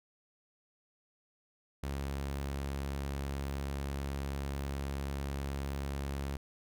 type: tone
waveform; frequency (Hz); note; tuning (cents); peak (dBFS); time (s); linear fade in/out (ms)
sawtooth; 69.3; C#2; 0; -31; 1.83-6.37; 5
effects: none